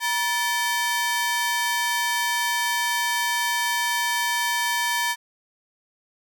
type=ring-modulated tone; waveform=sawtooth; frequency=1352 Hz; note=E6; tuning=43 cents sharp; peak=-15 dBFS; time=0-5.16 s; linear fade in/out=50 ms; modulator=397 Hz; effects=none